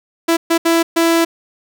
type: tone bursts at uneven times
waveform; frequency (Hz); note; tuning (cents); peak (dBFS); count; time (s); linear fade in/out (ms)
sawtooth; 332.6; E4; +16; -7; 4; 0.28-0.37 / 0.5-0.58 / 0.65-0.83 / 0.96-1.25; 10
effects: none